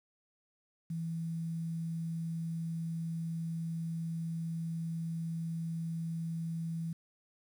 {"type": "tone", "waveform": "sine", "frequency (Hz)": 164.81, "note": "E3", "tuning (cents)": 0, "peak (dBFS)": -34, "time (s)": [0.9, 6.93], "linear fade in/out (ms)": 5, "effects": ["10-bit"]}